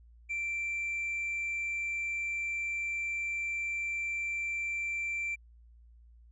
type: tone with tanh clipping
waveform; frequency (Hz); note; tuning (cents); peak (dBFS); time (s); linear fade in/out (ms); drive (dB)
triangle; 2349; D7; 0; -32; 0.29-5.36; 20; 6
effects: added 58 Hz sine -54 dBFS peak until 6.31 s + resampled to 22050 Hz

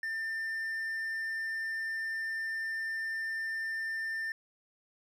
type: tone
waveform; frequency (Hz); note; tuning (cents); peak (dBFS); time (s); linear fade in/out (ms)
triangle; 1794; A6; +33; -31; 0.03-4.32; 2
effects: none

